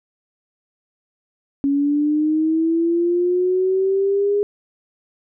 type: linear sweep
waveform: sine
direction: up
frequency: 277.2 to 411.7 Hz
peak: -15 dBFS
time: 1.64-4.43 s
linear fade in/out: 0 ms
effects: none